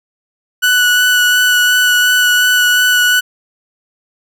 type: tone with vibrato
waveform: 30% pulse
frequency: 1480 Hz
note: F#6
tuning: in tune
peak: -6 dBFS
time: 0.62-3.21 s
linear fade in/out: 20 ms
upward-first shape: sine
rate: 2.8 Hz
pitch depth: 12 cents each way
effects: none